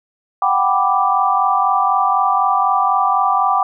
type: chord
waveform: sine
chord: G major seventh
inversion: third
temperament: equal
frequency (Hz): 740 / 784 / 987.8 / 1174.7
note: F#5 / G5 / B5 / D6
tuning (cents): 0 / 0 / 0 / 0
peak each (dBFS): -20 / -17 / -20 / -16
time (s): 0.42-3.63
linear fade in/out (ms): 2
effects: none